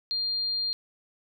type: tone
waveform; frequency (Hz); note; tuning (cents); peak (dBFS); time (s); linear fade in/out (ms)
sine; 4200; C8; +6; -26; 0.11-0.73; 0
effects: none